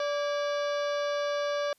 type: harmonic tone with a mistuned harmonic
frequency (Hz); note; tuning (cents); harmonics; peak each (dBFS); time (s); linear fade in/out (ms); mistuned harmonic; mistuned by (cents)
580; D5; -22; 1 / 2 / 3 / 4 / 5 / 6 / 7 / 8 / 9 / 10; -28 / -36 / -39 / -45 / -47 / -44 / -50 / -47 / -53 / -51; 0-1.73; 2; 3; -110
effects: white hiss -68 dBFS RMS until 1.78 s + resampled to 32000 Hz

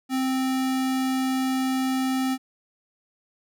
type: tone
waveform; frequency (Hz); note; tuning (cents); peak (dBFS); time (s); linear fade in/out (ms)
square; 261.6; C4; 0; -23; 0.09-2.38; 50
effects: none

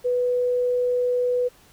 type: tone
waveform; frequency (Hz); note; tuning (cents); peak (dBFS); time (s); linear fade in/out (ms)
sine; 493.9; B4; 0; -19; 0.04-1.49; 20
effects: pink hiss -54 dBFS RMS until 1.72 s

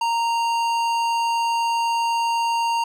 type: tone with tanh clipping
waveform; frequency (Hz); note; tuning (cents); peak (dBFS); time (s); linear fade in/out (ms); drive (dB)
sine; 928; A#5; -8; -21; 0.01-2.84; 5; 16
effects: none

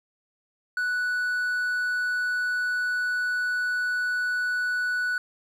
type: tone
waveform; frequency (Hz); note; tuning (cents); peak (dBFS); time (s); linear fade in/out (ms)
triangle; 1480; F#6; 0; -22; 0.77-5.18; 2
effects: none

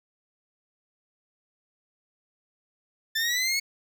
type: linear sweep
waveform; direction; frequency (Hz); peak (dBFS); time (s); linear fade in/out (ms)
20% pulse; up; 1760 to 2217; -19; 3.15-3.6; 10
effects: none

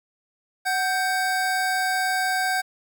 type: tone pair together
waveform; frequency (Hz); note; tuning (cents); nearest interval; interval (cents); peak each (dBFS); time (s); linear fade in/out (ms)
square; 746 / 1568; F#5 / G6; +14 / 0; octave + minor second; 1286; -25; 0.65-2.62; 20
effects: 9-bit

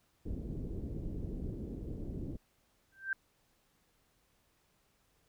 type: low-pass noise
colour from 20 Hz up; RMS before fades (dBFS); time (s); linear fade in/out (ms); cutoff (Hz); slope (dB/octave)
pink; -40; 0.25-2.37; 10; 390; 24
type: tone with exponential growth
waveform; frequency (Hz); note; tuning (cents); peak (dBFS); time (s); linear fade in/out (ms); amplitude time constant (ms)
sine; 1568; G6; 0; -28; 2.92-3.13; 2; 44
effects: pink hiss -73 dBFS RMS until 5.28 s

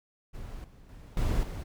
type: noise with level steps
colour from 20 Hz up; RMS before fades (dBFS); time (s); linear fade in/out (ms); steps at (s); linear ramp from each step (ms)
brown; -41 / -52 / -47 / -28 / -36; 0.33-1.64; 20; 0.64 / 0.89 / 1.17 / 1.43; 2
effects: none

